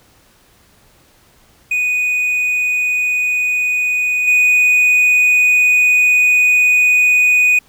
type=tone with level steps; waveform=triangle; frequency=2481 Hz; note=D#7; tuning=6 cents flat; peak=-12 / -7 dBFS; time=1.71-7.59 s; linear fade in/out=5 ms; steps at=4.27 s; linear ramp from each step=10 ms; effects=pink hiss -51 dBFS RMS until 7.68 s